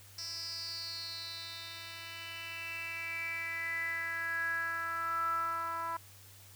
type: tone with band-pass filter sweep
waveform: 10% pulse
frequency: 331.9 Hz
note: E4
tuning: 12 cents sharp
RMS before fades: -38 dBFS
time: 0.18-5.97 s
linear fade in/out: 5 ms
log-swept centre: 5400 to 1100 Hz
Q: 8.4
effects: added 98 Hz sine -57 dBFS peak until 6.55 s + white hiss -57 dBFS RMS until 6.55 s